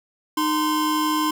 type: tone pair together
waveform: square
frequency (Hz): 307.7 / 1035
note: D#4 / C6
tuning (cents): -19 / -19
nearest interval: octave + major sixth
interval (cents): 2100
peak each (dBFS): -23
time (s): 0.37-1.31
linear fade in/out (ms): 5
effects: none